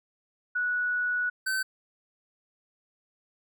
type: tone pair in turn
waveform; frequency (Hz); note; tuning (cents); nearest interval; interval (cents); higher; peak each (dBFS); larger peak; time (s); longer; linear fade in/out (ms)
sine / square; 1470 / 1534.2; F#6 / G6; -12 / -38; minor second; 74; second; -25 / -27; first; 0.55-1.3 / 1.46-1.63; first; 10
effects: none